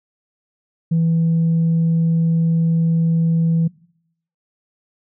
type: tone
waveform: sine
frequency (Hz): 164.81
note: E3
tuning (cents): 0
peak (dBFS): -12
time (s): 0.91-3.68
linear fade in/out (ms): 10
effects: noise-tail reverb RT60 0.7 s tail -23 dB re dry + tanh soft clip ceiling -11 dBFS